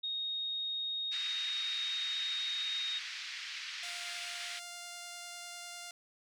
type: tone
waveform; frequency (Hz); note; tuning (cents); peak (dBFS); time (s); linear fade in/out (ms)
sine; 3729; A#7; 0; -34; 0.03-2.99; 10
type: band-pass noise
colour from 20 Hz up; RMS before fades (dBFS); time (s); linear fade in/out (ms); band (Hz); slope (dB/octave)
pink; -43; 1.11-4.6; 20; 1800 to 5100; 24
type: tone with vibrato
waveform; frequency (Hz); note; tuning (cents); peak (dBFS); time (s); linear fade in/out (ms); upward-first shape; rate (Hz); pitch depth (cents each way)
5% pulse; 700; F5; +4; -32; 3.83-5.91; 2; triangle; 10; 9
effects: none